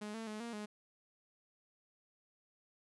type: tone with pitch steps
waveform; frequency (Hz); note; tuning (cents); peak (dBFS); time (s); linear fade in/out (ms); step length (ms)
sawtooth; 210 / 224.7 / 213.3 / 234.4 / 209.8; G#3 / A3 / G#3 / A#3 / G#3; +19 / +37 / +46 / +10 / +18; -38; 0.01-0.66; 10; 130
effects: resampled to 24000 Hz